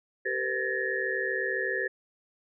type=tone cluster; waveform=sine; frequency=388.2 / 460.2 / 508 / 1714 / 1848 Hz; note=G4 / A#4 / B4 / A6 / A#6; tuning=-17 / -22 / +49 / -46 / -16 cents; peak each=-34 / -38 / -35 / -31 / -33 dBFS; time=0.25-1.88 s; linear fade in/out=10 ms; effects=none